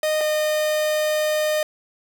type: tone pair in turn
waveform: 45% pulse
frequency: 617 / 612 Hz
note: D#5 / D#5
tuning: -15 / -29 cents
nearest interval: unison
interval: 14 cents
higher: first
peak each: -19 dBFS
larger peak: neither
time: 0.03-0.21 / 0.21-1.63 s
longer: second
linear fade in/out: 2 ms
effects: none